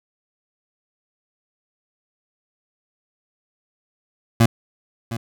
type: tone with echo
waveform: 25% pulse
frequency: 115.3 Hz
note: A#2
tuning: 19 cents flat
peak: -7 dBFS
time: 4.4-4.46 s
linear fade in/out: 5 ms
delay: 710 ms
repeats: 1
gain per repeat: -14 dB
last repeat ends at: 5.17 s
effects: none